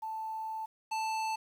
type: tone pair in turn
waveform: sine / square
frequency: 881 / 881 Hz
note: A5 / A5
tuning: +2 / +2 cents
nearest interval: unison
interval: 0 cents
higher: neither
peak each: -35 / -32 dBFS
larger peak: second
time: 0.02-0.66 / 0.91-1.36 s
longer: first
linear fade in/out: 10 ms
effects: low-pass 8000 Hz 12 dB/octave + 10-bit